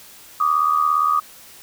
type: tone pair together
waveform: sine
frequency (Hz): 1158 / 1235.4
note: D6 / D#6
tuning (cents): -25 / -13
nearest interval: minor second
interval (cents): 112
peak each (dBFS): -19 / -17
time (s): 0.4-1.2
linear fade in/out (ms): 5
effects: white hiss -44 dBFS RMS until 1.62 s